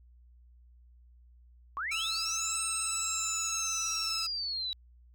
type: linear two-way sweep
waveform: sine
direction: up then down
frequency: 1046.5 to 8610 to 3867 Hz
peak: -32 dBFS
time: 1.77-4.73 s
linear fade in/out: 0 ms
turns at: 2.63 s
type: tone with vibrato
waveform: 10% pulse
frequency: 1318.5 Hz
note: E6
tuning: in tune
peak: -26 dBFS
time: 1.91-4.27 s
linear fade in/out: 10 ms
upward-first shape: triangle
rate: 19 Hz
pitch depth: 21 cents each way
effects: added 60 Hz sine -55 dBFS peak until 5.14 s